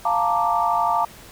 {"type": "chord", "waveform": "sine", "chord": "Bb major seventh", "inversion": "second", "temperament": "equal", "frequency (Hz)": [698.5, 880, 932.3, 1174.7], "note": ["F5", "A5", "Bb5", "D6"], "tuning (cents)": [0, 0, 0, 0], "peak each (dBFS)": -23, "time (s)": [0.05, 1.05], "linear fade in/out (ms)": 5, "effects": ["pink hiss -44 dBFS RMS until 1.31 s"]}